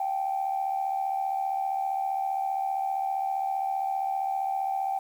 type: tone with amplitude modulation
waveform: sine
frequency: 777 Hz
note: G5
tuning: 16 cents flat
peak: -22 dBFS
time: 0-4.99 s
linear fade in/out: 5 ms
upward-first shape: sine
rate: 75.2 Hz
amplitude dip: 70%
effects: tanh soft clip ceiling -19 dBFS + 9-bit

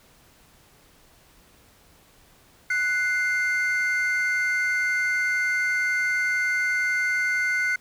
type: tone pair together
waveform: triangle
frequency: 1483 / 2097 Hz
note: F#6 / C7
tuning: +4 / +3 cents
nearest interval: tritone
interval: 599 cents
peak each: -22 dBFS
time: 2.7-7.76 s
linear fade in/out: 5 ms
effects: tanh soft clip ceiling -12 dBFS + pink hiss -56 dBFS RMS until 7.8 s

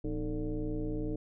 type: tone with frequency modulation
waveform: sine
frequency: 167.7 Hz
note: E3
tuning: 30 cents sharp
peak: -31 dBFS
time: 0.04-1.16 s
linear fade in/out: 5 ms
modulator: 139 Hz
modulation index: 2
effects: none

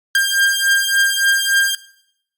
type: beating tone pair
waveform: sawtooth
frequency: 1598 / 1601.5 Hz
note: G6 / G6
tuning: +33 / +37 cents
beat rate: 3.5 Hz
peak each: -13 dBFS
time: 0.15-1.75 s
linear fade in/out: 2 ms
effects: noise-tail reverb RT60 0.7 s tail -17 dB re dry + Opus 48 kbps

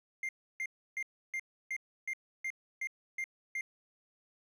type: tone bursts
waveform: triangle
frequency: 2105 Hz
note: C7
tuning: 10 cents sharp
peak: -32 dBFS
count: 10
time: 0.23-3.61 s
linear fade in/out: 2 ms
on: 59 ms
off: 310 ms
effects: none

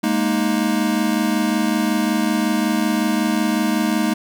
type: chord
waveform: square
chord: Ab suspended second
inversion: none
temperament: equal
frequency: 207.7 / 233.1 / 311.1 Hz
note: Ab3 / Bb3 / Eb4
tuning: 0 / 0 / 0 cents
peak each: -22 dBFS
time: 0.03-4.14 s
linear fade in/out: 10 ms
effects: none

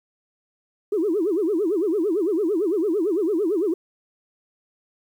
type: tone with vibrato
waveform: sine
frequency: 370 Hz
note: F#4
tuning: in tune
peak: -18 dBFS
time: 0.92-3.74 s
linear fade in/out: 5 ms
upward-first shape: sine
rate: 8.9 Hz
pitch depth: 280 cents each way
effects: tanh soft clip ceiling -14 dBFS + 9-bit

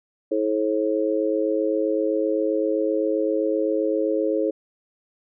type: harmonic tone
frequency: 107.7 Hz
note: A2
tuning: 37 cents flat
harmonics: 3 / 4 / 5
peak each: -24 / -24 / -24 dBFS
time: 0.31-4.51 s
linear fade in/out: 10 ms
effects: none

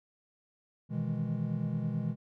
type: chord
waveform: triangle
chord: E major seventh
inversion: second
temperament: equal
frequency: 123.47 / 155.56 / 164.81 / 207.7 Hz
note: B2 / D#3 / E3 / G#3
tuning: 0 / 0 / 0 / 0 cents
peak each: -34 dBFS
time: 0.89-2.16 s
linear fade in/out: 50 ms
effects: none

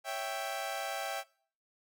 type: chord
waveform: sawtooth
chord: C# diminished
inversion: none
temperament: equal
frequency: 554.4 / 659.3 / 784 Hz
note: C#5 / E5 / G5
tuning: 0 / 0 / 0 cents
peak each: -39 / -35 / -34 dBFS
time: 0.04-1.24 s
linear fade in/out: 50 ms
effects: noise-tail reverb RT60 0.5 s tail -22 dB re dry

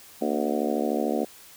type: harmonic tone with a mistuned harmonic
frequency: 73.42 Hz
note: D2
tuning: in tune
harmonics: 3 / 4 / 5 / 6 / 7 / 8 / 9 / 10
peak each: -29 / -30 / -31 / -32 / -32 / -33 / -34 / -34 dBFS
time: 0.21-1.25 s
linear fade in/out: 10 ms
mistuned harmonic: 3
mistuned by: +77 cents
effects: white hiss -49 dBFS RMS until 1.56 s

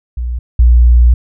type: tone pair in turn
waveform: sine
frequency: 60.3 / 59.85 Hz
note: B1 / A#1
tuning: -41 / +46 cents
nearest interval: unison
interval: 13 cents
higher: first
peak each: -15 / -3 dBFS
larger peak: second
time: 0.17-0.39 / 0.59-1.14 s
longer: second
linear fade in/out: 5 ms
effects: none

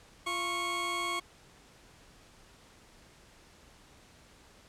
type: tone pair together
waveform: 20% pulse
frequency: 346.5 / 1100 Hz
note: F4 / C#6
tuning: -14 / -14 cents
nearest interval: octave + minor sixth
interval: 2000 cents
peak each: -34 / -27 dBFS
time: 0.26-1.2 s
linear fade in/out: 10 ms
effects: pink hiss -58 dBFS RMS until 4.68 s + low-pass 9000 Hz 12 dB/octave

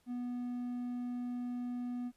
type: tone with hard clipping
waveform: triangle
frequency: 245 Hz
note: B3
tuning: 14 cents flat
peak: -37 dBFS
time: 0.06-2.12 s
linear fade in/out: 50 ms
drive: 6 dB
effects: pink hiss -73 dBFS RMS until 2.16 s + resampled to 32000 Hz

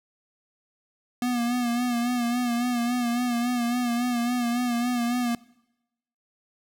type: tone with vibrato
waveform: square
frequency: 241.6 Hz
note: B3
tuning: 38 cents flat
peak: -24 dBFS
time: 1.22-5.35 s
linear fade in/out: 2 ms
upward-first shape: sine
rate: 3.6 Hz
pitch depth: 47 cents each way
effects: noise-tail reverb RT60 0.9 s tail -22 dB re dry

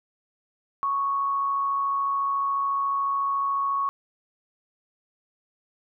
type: tone with amplitude modulation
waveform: sine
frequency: 1108.7 Hz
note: C#6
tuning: in tune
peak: -21 dBFS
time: 0.83-3.89 s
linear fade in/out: 0 ms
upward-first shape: sine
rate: 134 Hz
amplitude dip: 30%
effects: none

